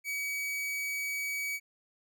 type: tone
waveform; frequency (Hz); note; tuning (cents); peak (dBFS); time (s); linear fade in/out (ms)
45% pulse; 2270; C#7; +41; -32; 0.04-1.6; 50
effects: none